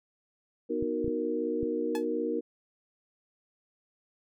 sine chord, B major seventh, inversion none, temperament equal, 246.9 / 311.1 / 370 / 466.2 Hz, B3 / D#4 / F#4 / A#4, 0 / 0 / 0 / 0 cents, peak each -36 / -33 / -36 / -31 dBFS, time 0.69-2.41 s, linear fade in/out 20 ms
clicks, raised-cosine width 5 ms, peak -25 dBFS, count 4, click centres 0.826 / 1.045 / 1.079 / 1.63 s
sawtooth tone with exponential decay, 858 Hz, A5, 44 cents flat, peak -28 dBFS, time 1.95-2.05 s, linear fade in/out 1 ms, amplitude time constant 21 ms
effects none

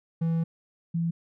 triangle / sine tone pair in turn, 164.81 / 167.5 Hz, E3 / E3, 0 / +28 cents, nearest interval unison, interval 28 cents, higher second, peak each -21 / -24 dBFS, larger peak first, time 0.21-0.44 / 0.94-1.11 s, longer first, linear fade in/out 10 ms, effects none

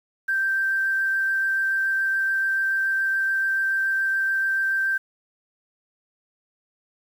sine tone with vibrato, 1568 Hz, G6, in tune, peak -20 dBFS, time 0.28-4.98 s, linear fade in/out 10 ms, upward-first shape triangle, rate 7 Hz, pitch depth 8 cents each way, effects 8-bit

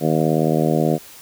harmonic tone, 78.7 Hz, D#2, 20 cents sharp, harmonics 2 / 3 / 4 / 5 / 6 / 7 / 8 / 9, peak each -20 / -22 / -23 / -24 / -25 / -25 / -26 / -27 dBFS, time 0-0.99 s, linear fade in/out 50 ms, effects white hiss -42 dBFS RMS until 1.21 s

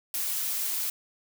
blue noise, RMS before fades -30 dBFS, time 0.14-0.9 s, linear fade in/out 2 ms, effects none

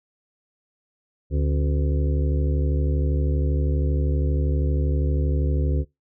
harmonic tone with a mistuned harmonic, 72.6 Hz, D2, 19 cents flat, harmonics 1 / 2 / 4 / 5 / 6 / 7, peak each -20 / -26 / -32 / -34 / -36 / -37 dBFS, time 1.3-5.85 s, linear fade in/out 50 ms, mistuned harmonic 4, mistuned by -140 cents, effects noise-tail reverb RT60 0.2 s tail -23 dB re dry

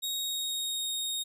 sawtooth tone with pitch glide, 3766 to 3725 Hz, A#7 to A#7, +17 to -2 cents, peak -28 dBFS, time 0.02-1.24 s, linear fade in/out 20 ms, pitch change -19 cents, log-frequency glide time 0.19-0.89 s, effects none

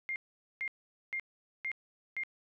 sine tone bursts, 2116 Hz, C7, 19 cents sharp, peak -33 dBFS, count 5, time 0.09-2.235 s, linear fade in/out 0 ms, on 69 ms, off 450 ms, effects none

